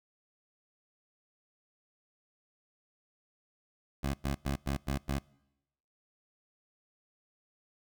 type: tone bursts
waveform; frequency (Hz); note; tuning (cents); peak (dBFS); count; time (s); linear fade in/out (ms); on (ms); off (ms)
15% pulse; 69.3; C#2; 0; -24; 6; 4.03-5.19; 10; 110; 100
effects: noise-tail reverb RT60 0.9 s tail -24 dB re dry

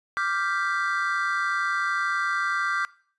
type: chord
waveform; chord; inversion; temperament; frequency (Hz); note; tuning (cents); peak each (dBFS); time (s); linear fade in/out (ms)
triangle; G dominant seventh; second; equal; 1174.7 / 1396.9 / 1568 / 1975.5; D6 / F6 / G6 / B6; 0 / 0 / 0 / 0; -26 / -28 / -26 / -32; 0.17-2.85; 0
effects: noise-tail reverb RT60 0.5 s tail -21 dB re dry + resampled to 24000 Hz

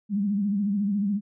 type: tone with vibrato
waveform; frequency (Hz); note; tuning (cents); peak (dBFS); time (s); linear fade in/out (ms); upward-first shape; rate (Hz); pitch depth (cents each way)
sine; 202.2; G#3; -46; -22; 0.09-1.21; 50; sine; 14; 79
effects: none

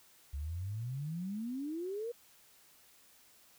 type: exponential sweep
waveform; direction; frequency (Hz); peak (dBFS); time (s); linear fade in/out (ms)
sine; up; 67.4 to 486.6; -36; 0.33-2.12; 10
effects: white hiss -63 dBFS RMS until 3.58 s

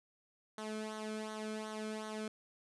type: tone with flanger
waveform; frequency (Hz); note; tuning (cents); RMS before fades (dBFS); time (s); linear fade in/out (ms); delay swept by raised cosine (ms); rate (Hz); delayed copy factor
sawtooth; 216.1; A3; -31; -42; 0.58-2.28; 2; 0.39 to 1.09; 2.7; -0.7
effects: resampled to 24000 Hz

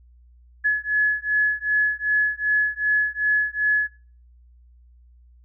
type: beating tone pair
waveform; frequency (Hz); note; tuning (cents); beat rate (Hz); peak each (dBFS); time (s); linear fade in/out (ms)
sine; 1700 / 1702.6; G#6 / G#6; +40 / +43; 2.6; -21; 0.64-3.88; 20
effects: noise-tail reverb RT60 0.4 s tail -21 dB re dry + added 60 Hz sine -49 dBFS peak until 5.44 s

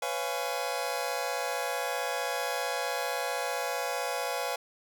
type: chord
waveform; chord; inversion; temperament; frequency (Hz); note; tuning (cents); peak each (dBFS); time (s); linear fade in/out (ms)
sawtooth; C# dominant seventh; third; just; 498.9 / 554.4 / 693 / 831.5; B4 / C#5 / E#5 / G#5; +17 / 0 / -14 / +2; -32; 0.02-4.56; 5
effects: none

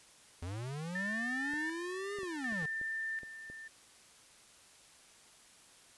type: linear two-way sweep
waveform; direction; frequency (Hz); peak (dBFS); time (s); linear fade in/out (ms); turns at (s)
square; up then down; 81.9 to 412.2 to 143.4; -39; 0.42-2.66; 5; 2.16
type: tone with tremolo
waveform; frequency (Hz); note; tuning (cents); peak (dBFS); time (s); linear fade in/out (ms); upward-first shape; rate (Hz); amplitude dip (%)
sine; 1789; A6; +28; -35; 0.95-3.68; 5; square; 0.67; 70
type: clicks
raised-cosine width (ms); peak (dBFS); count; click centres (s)
2; -38; 8; 1.536 / 2.187 / 2.232 / 2.524 / 2.626 / 2.814 / 3.233 / 3.5
effects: white hiss -60 dBFS RMS until 5.97 s + resampled to 24000 Hz

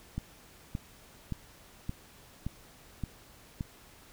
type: click train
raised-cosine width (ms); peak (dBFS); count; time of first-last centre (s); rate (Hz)
5; -21; 7; 0.18-3.609; 1.75
effects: pink hiss -56 dBFS RMS until 4.12 s

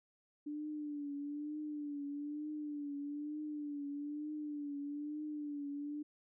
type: tone with vibrato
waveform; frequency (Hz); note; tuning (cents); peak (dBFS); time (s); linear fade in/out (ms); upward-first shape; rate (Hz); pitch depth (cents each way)
sine; 293.7; D4; 0; -39; 0.46-6.03; 10; triangle; 1.1; 63
effects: none

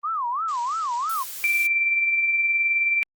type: tone with vibrato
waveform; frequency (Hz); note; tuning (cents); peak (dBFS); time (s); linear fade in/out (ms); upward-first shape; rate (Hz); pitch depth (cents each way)
sine; 1123; C#6; +22; -23; 0.03-1.24; 20; sine; 3; 300
type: noise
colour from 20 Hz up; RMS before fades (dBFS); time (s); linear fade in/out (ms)
blue; -34; 0.48-1.67; 5
type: tone with tremolo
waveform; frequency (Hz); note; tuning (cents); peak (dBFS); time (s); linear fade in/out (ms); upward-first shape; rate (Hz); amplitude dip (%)
sine; 2349; D7; 0; -17; 1.44-3.03; 0; sine; 19; 35
effects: Opus 24 kbps

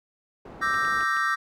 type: low-pass noise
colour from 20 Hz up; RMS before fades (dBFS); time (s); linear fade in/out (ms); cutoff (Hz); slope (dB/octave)
white; -43; 0.45-1.04; 5; 630; 12
type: chord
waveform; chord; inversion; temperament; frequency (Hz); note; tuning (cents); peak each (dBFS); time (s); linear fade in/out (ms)
triangle; E half-diminished seventh; third; equal; 1174.7 / 1318.5 / 1568 / 1864.7; D6 / E6 / G6 / Bb6; 0 / 0 / 0 / 0; -26; 0.61-1.36; 20
type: clicks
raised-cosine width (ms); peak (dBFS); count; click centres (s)
0.3; -26; 4; 0.743 / 0.85 / 1.008 / 1.168
effects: none

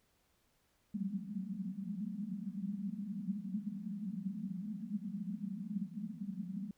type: band-pass noise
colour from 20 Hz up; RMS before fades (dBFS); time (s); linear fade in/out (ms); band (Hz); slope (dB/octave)
white; -41; 0.94-6.71; 2; 180 to 220; 96
effects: pink hiss -75 dBFS RMS until 6.77 s

